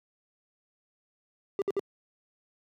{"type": "tone bursts", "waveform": "triangle", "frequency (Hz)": 396.9, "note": "G4", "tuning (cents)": 22, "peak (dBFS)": -23, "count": 3, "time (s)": [1.59, 1.794], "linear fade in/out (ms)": 0, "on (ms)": 28, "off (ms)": 60, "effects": ["high-pass 150 Hz 12 dB/octave"]}